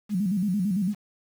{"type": "tone with vibrato", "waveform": "sine", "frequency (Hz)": 193.8, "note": "G3", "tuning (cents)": -20, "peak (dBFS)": -22, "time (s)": [0.09, 0.95], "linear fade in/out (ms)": 50, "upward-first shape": "square", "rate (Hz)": 8.9, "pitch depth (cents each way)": 130, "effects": ["8-bit"]}